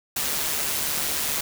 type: noise with amplitude modulation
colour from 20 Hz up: white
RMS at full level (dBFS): -24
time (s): 0.16-1.41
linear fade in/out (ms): 5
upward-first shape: sine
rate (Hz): 147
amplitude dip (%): 45
effects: none